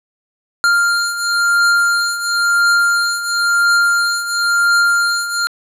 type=beating tone pair; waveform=square; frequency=1396.9 / 1397.87 Hz; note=F6 / F6; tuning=0 / +1 cents; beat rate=0.97 Hz; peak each=-19 / -14 dBFS; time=0.64-5.47 s; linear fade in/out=0 ms; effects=low-pass 10000 Hz 12 dB/octave + 7-bit